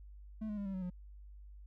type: tone with pitch steps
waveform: triangle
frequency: 217.4 / 209.3 / 201.4 / 193.91 / 186.65 / 179.67 Hz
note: A3 / G#3 / G3 / G3 / F#3 / F3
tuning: -21 / +14 / +47 / -19 / +15 / +49 cents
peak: -35 dBFS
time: 0.41-0.902 s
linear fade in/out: 10 ms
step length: 82 ms
effects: added 50 Hz sine -50 dBFS peak until 1.66 s